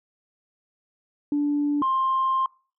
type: tone pair in turn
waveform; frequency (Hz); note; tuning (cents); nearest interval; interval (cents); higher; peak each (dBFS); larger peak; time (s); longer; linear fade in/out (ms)
sine; 291.1 / 1055.5; D4 / C6; -15 / +15; octave + minor seventh; 2230; second; -19; neither; 1.32-1.82 / 1.82-2.46; second; 2
effects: noise-tail reverb RT60 0.4 s tail -25 dB re dry + tanh soft clip ceiling -16 dBFS